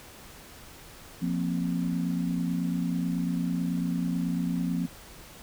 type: chord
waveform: sine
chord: F suspended fourth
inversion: none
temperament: just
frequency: 174.61 / 232.8 / 261.9 Hz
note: F3 / Bb3 / C4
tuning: 0 / -2 / +2 cents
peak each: -28 / -33 / -31 dBFS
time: 1.21-4.87 s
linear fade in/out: 20 ms
effects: pink hiss -48 dBFS RMS until 5.42 s